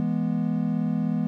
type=chord; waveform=triangle; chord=E major; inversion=none; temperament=equal with one note detuned; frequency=164.81 / 207.7 / 244.2 Hz; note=E3 / G#3 / B3; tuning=0 / 0 / -19 cents; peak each=-25 dBFS; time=0-1.27 s; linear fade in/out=0 ms; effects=none